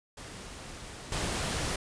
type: noise with level steps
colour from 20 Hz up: pink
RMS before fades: -44 / -32 dBFS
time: 0.17-1.76 s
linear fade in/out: 5 ms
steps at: 1.12 s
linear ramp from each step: 2 ms
effects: resampled to 22050 Hz